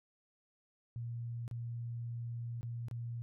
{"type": "tone with dropouts", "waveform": "sine", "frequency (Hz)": 117.9, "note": "A#2", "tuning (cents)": 20, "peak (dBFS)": -38, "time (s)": [0.96, 3.22], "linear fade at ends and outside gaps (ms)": 0, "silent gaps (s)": [[1.479, 1.512], [2.61, 2.63], [2.884, 2.912]], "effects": []}